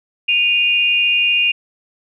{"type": "tone pair together", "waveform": "sine", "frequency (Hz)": [2471, 2804], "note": ["D#7", "F7"], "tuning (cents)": [-13, 6], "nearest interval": "major second", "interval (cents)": 219, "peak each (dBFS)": -15, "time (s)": [0.28, 1.52], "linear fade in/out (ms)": 10, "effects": []}